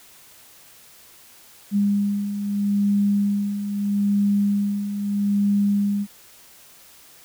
sine beating tone pair, 201.9 / 202.68 Hz, G#3 / G#3, -49 / -42 cents, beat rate 0.78 Hz, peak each -26 / -19 dBFS, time 1.71-6.07 s, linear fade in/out 50 ms, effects white hiss -49 dBFS RMS until 7.24 s

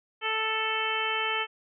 harmonic tone, 440 Hz, A4, in tune, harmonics 1 / 2 / 3 / 4 / 5 / 6 / 7, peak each -36 / -34 / -33 / -35 / -34 / -33 / -33 dBFS, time 0.21-1.47 s, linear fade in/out 50 ms, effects none

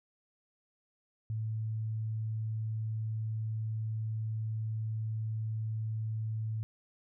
sine tone, 110 Hz, A2, in tune, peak -32 dBFS, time 1.3-6.63 s, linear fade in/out 0 ms, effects none

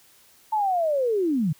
sine linear sweep, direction down, 889 to 138.59 Hz, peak -20 dBFS, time 0.52-1.53 s, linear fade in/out 10 ms, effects white hiss -56 dBFS RMS until 1.59 s

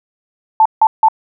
sine tone bursts, 880 Hz, A5, in tune, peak -5 dBFS, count 3, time 0.6-1.085 s, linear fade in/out 2 ms, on 55 ms, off 160 ms, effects none

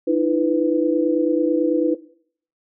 sine tone cluster, 306.7 / 335.8 / 496.9 Hz, D#4 / E4 / B4, -25 / +32 / +11 cents, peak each -20 dBFS, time 0.07-1.95 s, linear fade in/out 10 ms, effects noise-tail reverb RT60 0.6 s tail -18 dB re dry

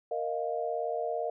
sine chord, Bb suspended fourth, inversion none, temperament just, 466.2 / 621.6 / 699.2 Hz, Bb4 / Eb5 / F5, 0 / -2 / +2 cents, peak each -34 dBFS, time 0.11-1.3 s, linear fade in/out 5 ms, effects none

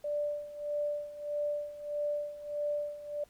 sine tone with tremolo, 588 Hz, D5, 2 cents sharp, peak -29 dBFS, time 0.04-3.24 s, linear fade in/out 5 ms, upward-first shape sine, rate 1.6 Hz, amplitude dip 80%, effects pink hiss -65 dBFS RMS until 3.29 s + Opus 48 kbps

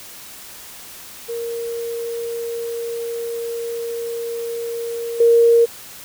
sine tone with level steps, 466.2 Hz, A#4, in tune, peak -23 / -9 dBFS, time 1.28-5.66 s, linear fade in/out 20 ms, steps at 5.2 s, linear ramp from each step 5 ms, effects white hiss -38 dBFS RMS until 6.04 s

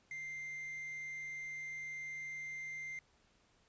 triangle tone with quantisation, 2093 Hz, C7, in tune, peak -40 dBFS, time 0.11-2.99 s, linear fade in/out 2 ms, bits 10, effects pink hiss -71 dBFS RMS until 3.68 s + resampled to 16000 Hz

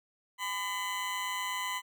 20% pulse tone with amplitude modulation, 1008 Hz, B5, 35 cents sharp, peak -25 dBFS, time 0.38-1.82 s, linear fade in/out 50 ms, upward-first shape sine, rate 188 Hz, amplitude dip 55%, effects none

